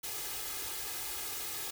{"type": "noise with comb filter", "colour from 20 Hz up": "white", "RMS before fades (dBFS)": -39, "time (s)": [0.03, 1.71], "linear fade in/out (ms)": 10, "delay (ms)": 2.4, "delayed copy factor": 0.85, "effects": []}